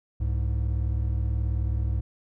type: tone pair together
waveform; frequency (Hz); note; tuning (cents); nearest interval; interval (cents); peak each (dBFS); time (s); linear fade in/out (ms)
triangle; 65.39 / 104.1; C2 / G#2; 0 / +5; minor sixth; 805; -23 / -26; 0.2-2.01; 10
effects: none